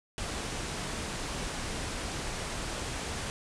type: low-pass noise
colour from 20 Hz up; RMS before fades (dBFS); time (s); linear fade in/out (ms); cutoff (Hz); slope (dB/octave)
pink; -36; 0.18-3.3; 0; 9800; 48
effects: none